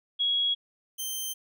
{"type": "tone pair in turn", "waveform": ["sine", "10% pulse"], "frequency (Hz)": [3322, 3123], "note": ["G#7", "G7"], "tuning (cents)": [0, -7], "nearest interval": "minor second", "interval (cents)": 107, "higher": "first", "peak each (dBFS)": -23, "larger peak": "neither", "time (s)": [[0.19, 0.55], [0.98, 1.34]], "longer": "neither", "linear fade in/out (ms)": 20, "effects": []}